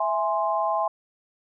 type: chord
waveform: sine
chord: E augmented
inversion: none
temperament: equal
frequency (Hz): 659.3 / 830.6 / 1046.5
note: E5 / G#5 / B#5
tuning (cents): 0 / 0 / 0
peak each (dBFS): -26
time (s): 0-0.88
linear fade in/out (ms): 5
effects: none